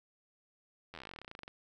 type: slowing click train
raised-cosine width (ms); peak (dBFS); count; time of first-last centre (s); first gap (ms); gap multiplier
0.3; -30; 23; 0.94-1.479; 11; 1.07
effects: none